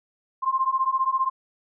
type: beating tone pair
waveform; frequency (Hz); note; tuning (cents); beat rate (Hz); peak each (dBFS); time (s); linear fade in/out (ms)
sine; 1046.5 / 1061.5; C6 / C6; 0 / +25; 15; -24 / -23; 0.42-1.3; 20
effects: none